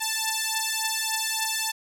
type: beating tone pair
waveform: 5% pulse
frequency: 880 / 883.5 Hz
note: A5 / A5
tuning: 0 / +7 cents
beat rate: 3.5 Hz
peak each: -16 dBFS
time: 0-1.72 s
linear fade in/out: 20 ms
effects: none